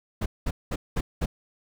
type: noise bursts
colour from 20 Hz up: brown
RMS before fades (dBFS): -25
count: 5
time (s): 0.21-1.26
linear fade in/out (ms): 10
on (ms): 50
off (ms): 200
effects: none